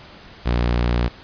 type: tone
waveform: sawtooth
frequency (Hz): 59.7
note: A#1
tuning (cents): +42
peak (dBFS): -13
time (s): 0.45-1.09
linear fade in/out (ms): 20
effects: pink hiss -43 dBFS RMS until 1.23 s + resampled to 11025 Hz